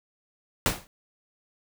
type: noise with exponential decay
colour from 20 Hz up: pink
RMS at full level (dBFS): -20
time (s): 0.66-0.87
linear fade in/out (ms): 0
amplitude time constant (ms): 45
effects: none